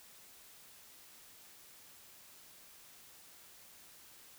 silence, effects white hiss -58 dBFS RMS until 4.38 s

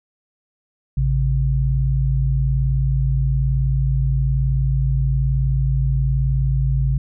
sine tone pair together, 55.81 / 134.7 Hz, A1 / C#3, +25 / -49 cents, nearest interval octave + minor third, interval 1526 cents, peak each -18 dBFS, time 0.97-6.98 s, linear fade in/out 5 ms, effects none

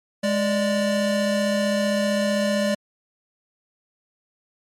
square tone pair together, 207.6 / 587.3 Hz, G#3 / D5, 0 / 0 cents, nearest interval octave + tritone, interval 1800 cents, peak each -23 dBFS, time 0.23-2.75 s, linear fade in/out 10 ms, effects low-pass 10000 Hz 12 dB/octave + MP3 64 kbps

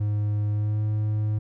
triangle tone with pitch glide, 104.4 to 106.53 Hz, G#2 to G#2, +10 to +45 cents, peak -20 dBFS, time 0-1.39 s, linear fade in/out 10 ms, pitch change +35 cents, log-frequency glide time 0.51-0.82 s, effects none

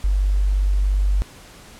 sine tone, 48.59 Hz, G1, 15 cents flat, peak -15 dBFS, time 0.04-1.22 s, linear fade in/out 0 ms, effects pink hiss -44 dBFS RMS until 1.79 s + low-pass 11000 Hz 12 dB/octave

